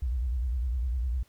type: tone with vibrato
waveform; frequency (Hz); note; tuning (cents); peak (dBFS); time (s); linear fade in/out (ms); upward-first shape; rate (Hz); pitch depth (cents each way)
sine; 61.74; B1; 0; -26; 0.02-1.23; 5; square; 9.9; 120
effects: pink hiss -64 dBFS RMS until 1.28 s